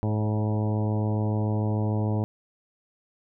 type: harmonic tone with a mistuned harmonic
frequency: 106.9 Hz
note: A2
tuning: 49 cents flat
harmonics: 1 / 2 / 3 / 4 / 5 / 6 / 7 / 8 / 9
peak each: -24 / -30 / -34 / -36 / -38 / -40 / -41 / -42 / -43 dBFS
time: 0.03-2.24 s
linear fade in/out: 0 ms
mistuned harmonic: 5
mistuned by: +22 cents
effects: none